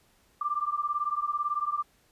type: beating tone pair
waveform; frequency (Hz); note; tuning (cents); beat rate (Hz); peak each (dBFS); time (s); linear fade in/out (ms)
sine; 1174.7 / 1192.7; D6 / D6; 0 / +26; 18; -30; 0.41-1.83; 5
effects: pink hiss -65 dBFS RMS until 2.11 s + resampled to 32000 Hz